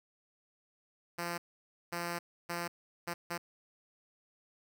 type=tone bursts at uneven times; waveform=5% pulse; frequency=172.3 Hz; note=F3; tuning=23 cents flat; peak=-24 dBFS; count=5; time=1.18-1.38 / 1.92-2.19 / 2.49-2.68 / 3.07-3.14 / 3.3-3.38 s; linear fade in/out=10 ms; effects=none